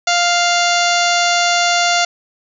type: harmonic tone with a mistuned harmonic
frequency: 698.5 Hz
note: F5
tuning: in tune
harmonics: 1 / 2 / 3 / 4 / 5 / 6 / 7 / 8 / 9 / 10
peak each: -16 / -19 / -21 / -22 / -23 / -24 / -24 / -25 / -26 / -26 dBFS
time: 0.07-2.05 s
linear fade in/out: 5 ms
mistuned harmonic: 7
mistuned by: -87 cents
effects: none